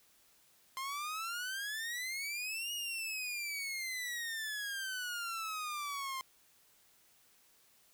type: exponential two-way sweep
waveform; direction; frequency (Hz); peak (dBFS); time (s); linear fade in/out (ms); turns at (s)
sawtooth; up then down; 1046.5 to 2894 to 1046.5; -34; 0.77-6.21; 0; 2.73
effects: white hiss -67 dBFS RMS until 7.93 s